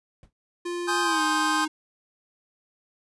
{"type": "noise with exponential decay", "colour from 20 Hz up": "brown", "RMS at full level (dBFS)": -44, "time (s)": [0.23, 0.33], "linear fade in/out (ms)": 1, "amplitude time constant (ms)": 20}
{"type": "tone with pitch glide", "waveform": "square", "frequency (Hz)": [349.2, 309.3], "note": ["F4", "D#4"], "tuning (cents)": [0, -10], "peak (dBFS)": -29, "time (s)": [0.65, 1.68], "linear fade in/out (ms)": 10, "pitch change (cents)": -210, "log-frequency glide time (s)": [1.02, 1.22]}
{"type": "chord", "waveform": "square", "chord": "Ab major seventh", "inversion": "none", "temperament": "equal", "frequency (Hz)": [830.6, 1046.5, 1244.5, 1568], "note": ["Ab5", "C6", "Eb6", "G6"], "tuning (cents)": [0, 0, 0, 0], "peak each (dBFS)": [-31, -27, -31, -28], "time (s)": [0.87, 1.66], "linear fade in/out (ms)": 20}
{"effects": ["resampled to 24000 Hz"]}